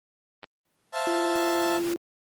clicks, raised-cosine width 0.3 ms, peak -24 dBFS, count 2, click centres 0.432 / 0.442 s
pink noise with exponential growth, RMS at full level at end -34 dBFS, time 0.65-1.94 s, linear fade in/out 5 ms, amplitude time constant 280 ms
30% pulse chord, F major seventh, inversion second, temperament equal, 523.3 / 659.3 / 698.5 / 880 Hz, C5 / E5 / F5 / A5, 0 / 0 / 0 / 0 cents, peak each -31 / -27 / -32 / -28 dBFS, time 0.92-1.81 s, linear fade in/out 50 ms
sine tone with vibrato, 342 Hz, F4, 36 cents flat, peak -25 dBFS, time 1.07-1.96 s, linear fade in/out 0 ms, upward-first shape sine, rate 19 Hz, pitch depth 16 cents each way
effects high-pass 150 Hz 12 dB/octave + Opus 24 kbps

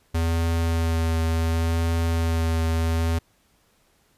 square tone with vibrato, 82.41 Hz, E2, in tune, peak -21 dBFS, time 0.14-3.19 s, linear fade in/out 10 ms, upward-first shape sine, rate 0.69 Hz, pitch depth 16 cents each way, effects pink hiss -63 dBFS RMS until 4.17 s + resampled to 32000 Hz

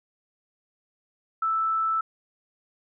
sine tone, 1318.5 Hz, E6, in tune, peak -22 dBFS, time 1.42-2.01 s, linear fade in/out 5 ms, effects none

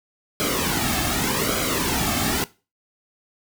pink noise with flanger, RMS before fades -23 dBFS, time 0.4-2.44 s, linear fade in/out 0 ms, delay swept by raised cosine 1.1 to 2.09 ms, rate 0.85 Hz, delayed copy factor -0.7, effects noise-tail reverb RT60 0.3 s tail -19 dB re dry

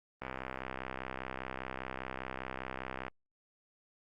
click train, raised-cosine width 0.5 ms, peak -23 dBFS, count 187, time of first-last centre 0.22-3.082 s, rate 65 Hz, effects Opus 32 kbps

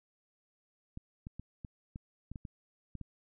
clicks, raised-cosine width 5 ms, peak -30 dBFS, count 10, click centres 0.974 / 1.269 / 1.396 / 1.648 / 1.959 / 2.316 / 2.358 / 2.452 / 2.953 / 3.013 s, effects none

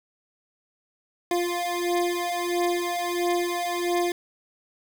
25% pulse beating tone pair, 349.2 / 350.7 Hz, F4 / F4, 0 / +7 cents, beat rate 1.5 Hz, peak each -23 dBFS, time 1.31-4.12 s, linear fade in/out 2 ms, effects 8-bit

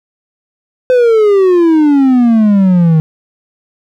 triangle exponential sweep, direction down, 513 to 155.56 Hz, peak -3 dBFS, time 0.9-3 s, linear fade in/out 0 ms, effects none

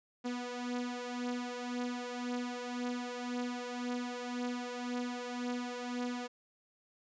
sawtooth beating tone pair, 244.7 / 246.6 Hz, B3 / B3, -16 / -2 cents, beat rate 1.9 Hz, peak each -34 / -37 dBFS, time 0.24-6.28 s, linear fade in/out 20 ms, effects resampled to 16000 Hz

